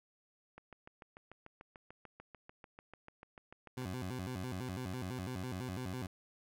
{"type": "click train", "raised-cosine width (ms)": 0.5, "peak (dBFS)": -36, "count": 23, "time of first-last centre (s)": [0.58, 3.82], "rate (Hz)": 6.79}
{"type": "tone with vibrato", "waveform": "20% pulse", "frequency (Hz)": 108.4, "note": "A2", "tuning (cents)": -25, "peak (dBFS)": -34, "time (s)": [3.77, 6.07], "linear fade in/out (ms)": 5, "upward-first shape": "square", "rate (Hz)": 6, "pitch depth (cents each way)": 280}
{"effects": []}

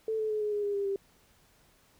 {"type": "tone with pitch steps", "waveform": "sine", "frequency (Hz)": [441.2, 434.1, 427.2, 420.3, 413.6, 406.9, 400.4, 394], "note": ["A4", "A4", "G#4", "G#4", "G#4", "G#4", "G4", "G4"], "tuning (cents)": [5, -23, 49, 21, -7, -35, 37, 9], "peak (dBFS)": -28, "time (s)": [0.08, 0.96], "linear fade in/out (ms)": 2, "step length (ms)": 110, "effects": ["pink hiss -64 dBFS RMS until 1.99 s"]}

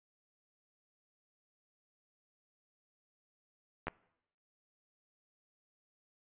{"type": "clicks", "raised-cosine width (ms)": 0.5, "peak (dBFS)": [-22, -20], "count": 2, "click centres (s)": [3.87, 3.882], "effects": ["noise-tail reverb RT60 0.8 s tail -23 dB re dry", "resampled to 8000 Hz"]}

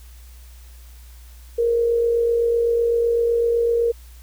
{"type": "tone with amplitude modulation", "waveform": "sine", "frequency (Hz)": 467.9, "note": "A#4", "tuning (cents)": 6, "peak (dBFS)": -14, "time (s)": [1.58, 3.92], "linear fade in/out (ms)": 10, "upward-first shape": "sine", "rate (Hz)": 47.9, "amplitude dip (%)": 40, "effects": ["added 60 Hz sine -40 dBFS peak until 4.22 s", "white hiss -52 dBFS RMS until 4.22 s"]}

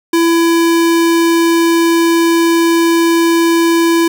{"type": "tone", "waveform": "square", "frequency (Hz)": 334.4, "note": "E4", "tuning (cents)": 25, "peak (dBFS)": -9, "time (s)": [0.13, 4.08], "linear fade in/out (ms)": 5, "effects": ["8-bit"]}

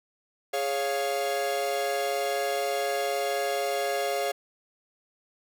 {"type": "chord", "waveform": "45% pulse", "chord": "Db major", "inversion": "second", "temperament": "equal", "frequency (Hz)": [415.3, 554.4, 698.5], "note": ["Ab4", "Db5", "F5"], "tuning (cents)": [0, 0, 0], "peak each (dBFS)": [-32, -30, -30], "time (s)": [0.53, 4.32], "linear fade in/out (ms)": 10, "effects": []}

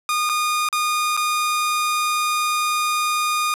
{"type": "tone with dropouts", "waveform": "sawtooth", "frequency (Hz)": 1223, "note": "D#6", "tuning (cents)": -30, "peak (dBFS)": -15, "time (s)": [0.09, 3.54], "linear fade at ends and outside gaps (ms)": 1, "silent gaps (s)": [[0.292, 0.296], [0.688, 0.727], [1.167, 1.174]], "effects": ["resampled to 32000 Hz", "8-bit"]}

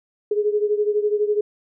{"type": "beating tone pair", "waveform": "sine", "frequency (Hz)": [415.3, 427.3], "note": ["G#4", "G#4"], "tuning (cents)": [0, 49], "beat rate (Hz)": 12, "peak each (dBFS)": [-19, -23], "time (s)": [0.31, 1.41], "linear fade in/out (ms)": 5, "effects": []}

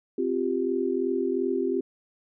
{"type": "chord", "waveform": "sine", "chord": "C suspended fourth", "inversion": "none", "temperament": "equal", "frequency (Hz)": [261.6, 349.2, 392], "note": ["C4", "F4", "G4"], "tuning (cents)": [0, 0, 0], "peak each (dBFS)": [-29, -28, -27], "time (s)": [0.18, 1.81], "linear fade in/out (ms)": 5, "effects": []}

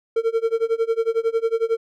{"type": "tone with tremolo", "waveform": "triangle", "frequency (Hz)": 454.7, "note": "A#4", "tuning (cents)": -43, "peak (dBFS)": -13, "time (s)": [0.16, 1.77], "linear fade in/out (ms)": 5, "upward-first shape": "sine", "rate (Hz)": 11, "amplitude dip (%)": 95, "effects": []}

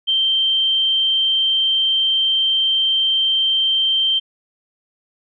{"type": "tone", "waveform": "sine", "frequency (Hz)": 3136, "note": "G7", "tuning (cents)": 0, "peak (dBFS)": -14, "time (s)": [0.07, 4.2], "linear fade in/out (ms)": 20, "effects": []}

